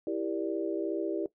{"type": "chord", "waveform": "sine", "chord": "E half-diminished seventh", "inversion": "none", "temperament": "equal", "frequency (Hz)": [329.6, 392, 466.2, 587.3], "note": ["E4", "G4", "Bb4", "D5"], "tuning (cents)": [0, 0, 0, 0], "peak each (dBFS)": [-32, -34, -38, -37], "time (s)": [0.07, 1.26], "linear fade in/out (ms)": 2, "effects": ["noise-tail reverb RT60 0.1 s tail -17 dB re dry"]}